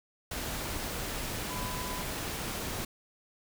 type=tone in noise; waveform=sine; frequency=1000 Hz; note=B5; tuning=21 cents sharp; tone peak=-40 dBFS; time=1.5-2.02 s; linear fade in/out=5 ms; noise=pink; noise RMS=-36 dBFS; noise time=0.31-2.85 s; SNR=-7 dB; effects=none